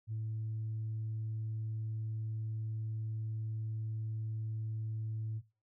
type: tone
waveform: sine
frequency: 110 Hz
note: A2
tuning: in tune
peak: -34 dBFS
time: 0.07-5.42 s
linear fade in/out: 50 ms
effects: noise-tail reverb RT60 0.3 s tail -20 dB re dry + tanh soft clip ceiling -32 dBFS